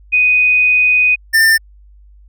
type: tone pair in turn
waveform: sine / square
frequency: 2492 / 1794.2 Hz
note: D#7 / A6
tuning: +2 / +33 cents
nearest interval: tritone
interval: 569 cents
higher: first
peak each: -8 dBFS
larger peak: neither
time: 0.12-1.16 / 1.33-1.58 s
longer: first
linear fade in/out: 20 ms
effects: added 50 Hz sine -40 dBFS peak until 2.28 s